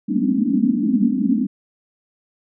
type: band-pass noise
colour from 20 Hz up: white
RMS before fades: -18 dBFS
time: 0.08-1.47 s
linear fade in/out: 10 ms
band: 190 to 290 Hz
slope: 96 dB/octave
effects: none